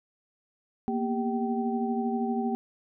sine tone cluster, 233.1 / 245.7 / 396.9 / 772 Hz, A#3 / B3 / G4 / G5, 0 / -9 / +22 / -27 cents, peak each -28 / -36 / -33 / -33 dBFS, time 0.88-2.55 s, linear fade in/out 0 ms, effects none

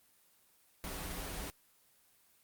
pink noise with comb filter, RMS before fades -41 dBFS, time 0.84-1.5 s, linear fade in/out 0 ms, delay 8.6 ms, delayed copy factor -0.75, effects white hiss -68 dBFS RMS until 2.43 s + Opus 24 kbps

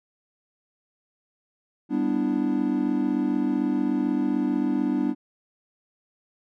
triangle chord, E minor seventh, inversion first, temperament equal, 196 / 246.9 / 293.7 / 329.6 Hz, G3 / B3 / D4 / E4, 0 / 0 / 0 / 0 cents, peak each -28 / -24 / -23 / -29 dBFS, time 1.89-5.15 s, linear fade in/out 50 ms, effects none

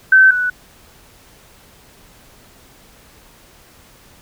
sine tone pair in turn, 1537 / 1481.8 Hz, G6 / F#6, -35 / +2 cents, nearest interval minor second, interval 63 cents, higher first, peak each -5 / -15 dBFS, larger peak first, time 0.12-0.31 / 0.31-0.5 s, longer neither, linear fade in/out 5 ms, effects pink hiss -47 dBFS RMS until 4.21 s

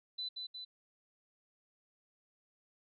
sine tone with echo, 4001 Hz, B7, 22 cents sharp, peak -37 dBFS, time 0.18-0.29 s, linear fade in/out 10 ms, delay 180 ms, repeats 2, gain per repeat -3 dB, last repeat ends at 0.65 s, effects none

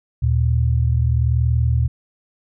sine tone pair together, 77 / 117.95 Hz, D#2 / A#2, -17 / +21 cents, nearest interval perfect fifth, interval 738 cents, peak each -17 dBFS, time 0.22-1.88 s, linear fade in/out 10 ms, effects none

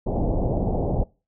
pink low-pass noise, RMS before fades -23 dBFS, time 0.06-1.04 s, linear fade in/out 10 ms, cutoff 770 Hz, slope 48 dB/octave, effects noise-tail reverb RT60 0.3 s tail -22 dB re dry

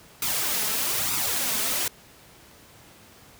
white noise with flanger, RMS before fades -26 dBFS, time 0.22-1.88 s, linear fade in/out 2 ms, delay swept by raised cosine 0.81 to 4.71 ms, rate 1.1 Hz, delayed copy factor +0.65, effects pink hiss -51 dBFS RMS until 3.39 s + high-pass 60 Hz 12 dB/octave

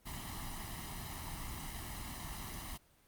pink noise with comb filter, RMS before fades -43 dBFS, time 0.05-2.78 s, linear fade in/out 20 ms, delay 1 ms, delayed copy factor +0.9, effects pink hiss -68 dBFS RMS until 3.07 s + Opus 32 kbps

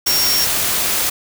sine tone in noise, 5550 Hz, F8, 12 cents flat, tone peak -16 dBFS, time 0.06-0.45 s, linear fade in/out 10 ms, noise white, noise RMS -18 dBFS, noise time 0.06-1.1 s, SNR -1 dB, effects none

